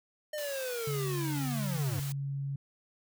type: linear sweep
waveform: square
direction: down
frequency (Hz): 614 to 90.4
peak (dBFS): -35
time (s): 0.33-2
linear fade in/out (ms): 5
type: high-pass noise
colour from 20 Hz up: white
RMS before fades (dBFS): -43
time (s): 0.38-2.12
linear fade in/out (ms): 0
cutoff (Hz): 380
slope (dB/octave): 48
type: tone with pitch glide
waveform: sine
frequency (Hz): 141 to 138.82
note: C#3 to C#3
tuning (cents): +30 to +3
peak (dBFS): -32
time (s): 0.87-2.56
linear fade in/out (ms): 5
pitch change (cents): -27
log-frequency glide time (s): 1.35-2.34
effects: none